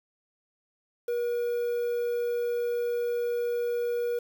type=tone with quantisation; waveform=triangle; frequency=479.2 Hz; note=A#4; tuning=48 cents sharp; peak=-24 dBFS; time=1.08-4.19 s; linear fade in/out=5 ms; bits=8; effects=none